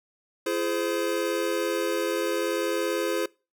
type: tone cluster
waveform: square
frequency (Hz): 339.8 / 420.4 / 518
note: F4 / G#4 / C5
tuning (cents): -47 / +21 / -17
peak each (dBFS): -30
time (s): 0.46-3.26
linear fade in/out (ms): 5
effects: noise-tail reverb RT60 0.3 s tail -23 dB re dry

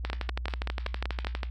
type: two click trains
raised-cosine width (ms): 0.3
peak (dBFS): -16 / -15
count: 7 / 18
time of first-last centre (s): 0.1-1.247 / 0.05-1.432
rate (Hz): 5.23 / 12.3
effects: added 60 Hz sine -32 dBFS peak until 1.5 s + Opus 48 kbps

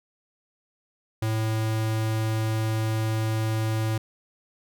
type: tone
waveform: square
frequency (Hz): 110.3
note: A2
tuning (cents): +5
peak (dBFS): -24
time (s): 1.22-3.98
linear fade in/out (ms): 5
effects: none

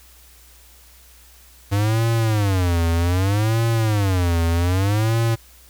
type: tone with vibrato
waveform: square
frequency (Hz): 98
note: G2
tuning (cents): 0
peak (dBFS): -17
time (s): 1.71-5.36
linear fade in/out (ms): 20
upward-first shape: sine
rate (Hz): 0.64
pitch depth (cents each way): 280
effects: added 60 Hz sine -49 dBFS peak until 5.69 s + white hiss -50 dBFS RMS until 5.69 s

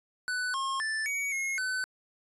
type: tone with pitch steps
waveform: square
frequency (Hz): 1493 / 1076 / 1760 / 2252 / 2160 / 1513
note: F#6 / C6 / A6 / C#7 / C#7 / F#6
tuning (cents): +15 / +48 / 0 / +27 / -45 / +38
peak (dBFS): -30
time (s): 0.28-1.84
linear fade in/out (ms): 0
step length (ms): 260
effects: resampled to 24000 Hz

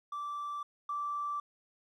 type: tone pair in turn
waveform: triangle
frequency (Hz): 1167 / 1167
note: D6 / D6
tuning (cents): -11 / -11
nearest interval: unison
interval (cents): 0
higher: neither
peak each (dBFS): -33 / -29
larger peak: second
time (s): 0.12-0.63 / 0.89-1.4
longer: neither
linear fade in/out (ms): 5
effects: tanh soft clip ceiling -31 dBFS

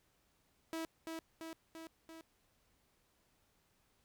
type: tone with echo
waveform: sawtooth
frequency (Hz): 325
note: E4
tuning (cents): -24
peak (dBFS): -35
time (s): 0.73-0.85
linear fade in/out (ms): 0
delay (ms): 340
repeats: 4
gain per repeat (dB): -3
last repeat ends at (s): 2.21
effects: pink hiss -75 dBFS RMS until 4.04 s

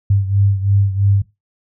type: beating tone pair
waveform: sine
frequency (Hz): 98.6 / 101.6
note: G2 / G#2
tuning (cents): +11 / -38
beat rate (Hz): 3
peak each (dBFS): -13 / -18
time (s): 0.1-1.22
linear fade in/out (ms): 5
effects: noise-tail reverb RT60 0.2 s tail -17 dB re dry

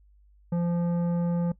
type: tone with tanh clipping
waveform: sine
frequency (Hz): 172.5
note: F3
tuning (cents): -21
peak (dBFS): -25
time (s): 0.52-1.52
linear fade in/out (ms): 5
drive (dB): 11
effects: noise-tail reverb RT60 0.1 s tail -19 dB re dry + added 50 Hz sine -55 dBFS peak until 1.59 s

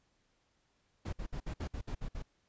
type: noise bursts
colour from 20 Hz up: brown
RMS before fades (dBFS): -38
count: 9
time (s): 1.05-2.225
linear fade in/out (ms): 10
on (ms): 79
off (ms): 58
effects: pink hiss -75 dBFS RMS until 2.48 s + resampled to 16000 Hz

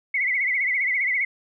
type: tone with vibrato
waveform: sine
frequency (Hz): 2100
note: C7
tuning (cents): +6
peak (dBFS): -20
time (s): 0.14-1.25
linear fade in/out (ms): 5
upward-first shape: sine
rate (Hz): 15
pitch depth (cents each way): 110
effects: none

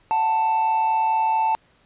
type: tone pair together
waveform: triangle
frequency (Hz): 740 / 884.5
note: F#5 / A5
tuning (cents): 0 / +9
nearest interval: minor third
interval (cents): 309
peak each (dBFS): -27 / -16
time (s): 0.11-1.55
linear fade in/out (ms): 0
effects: pink hiss -59 dBFS RMS until 1.85 s + resampled to 8000 Hz

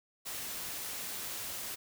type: noise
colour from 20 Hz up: white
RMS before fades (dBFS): -40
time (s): 0.25-1.76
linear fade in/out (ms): 20
effects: none

